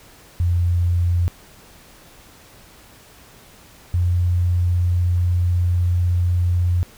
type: tone pair in turn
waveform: sine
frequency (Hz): 87.31 / 88.38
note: F2 / F2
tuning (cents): 0 / +21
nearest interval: unison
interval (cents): 21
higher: second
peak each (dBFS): -15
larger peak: neither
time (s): 0.4-1.28 / 3.94-6.83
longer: second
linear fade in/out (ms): 0
effects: pink hiss -47 dBFS RMS until 6.97 s